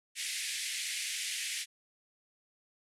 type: band-pass noise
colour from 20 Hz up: pink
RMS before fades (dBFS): -37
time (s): 0.15-1.66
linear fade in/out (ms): 50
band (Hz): 1900 to 11000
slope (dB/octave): 48
effects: none